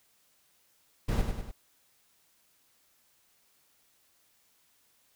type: noise with echo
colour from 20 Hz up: brown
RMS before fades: -27 dBFS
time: 1.08-1.22 s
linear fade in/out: 10 ms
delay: 99 ms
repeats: 3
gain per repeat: -5 dB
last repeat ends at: 1.517 s
effects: white hiss -68 dBFS RMS until 5.15 s